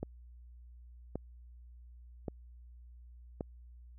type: click train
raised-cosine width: 2 ms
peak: -23 dBFS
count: 4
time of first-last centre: 0.03-3.408 s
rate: 0.888 Hz
effects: added 60 Hz sine -51 dBFS peak until 3.98 s